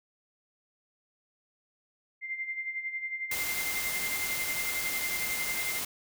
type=tone with tremolo; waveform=sine; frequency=2093 Hz; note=C7; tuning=in tune; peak=-30 dBFS; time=2.21-5.81 s; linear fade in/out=50 ms; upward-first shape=sine; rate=11 Hz; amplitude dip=65%
type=noise; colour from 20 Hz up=white; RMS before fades=-34 dBFS; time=3.31-5.85 s; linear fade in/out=5 ms
effects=none